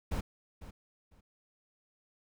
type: noise with echo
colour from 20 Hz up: brown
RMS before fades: -33 dBFS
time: 0.11-0.21 s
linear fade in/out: 10 ms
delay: 500 ms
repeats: 2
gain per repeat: -14 dB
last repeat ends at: 1.21 s
effects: none